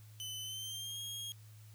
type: tone with pitch glide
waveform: sawtooth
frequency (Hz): 3027 to 3263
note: F#7 to G#7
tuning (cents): +39 to -31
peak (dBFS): -38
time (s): 0.2-1.32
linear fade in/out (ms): 0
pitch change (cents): +130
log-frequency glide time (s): 0.42-1
effects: added 107 Hz sine -53 dBFS peak until 1.74 s + white hiss -65 dBFS RMS until 1.74 s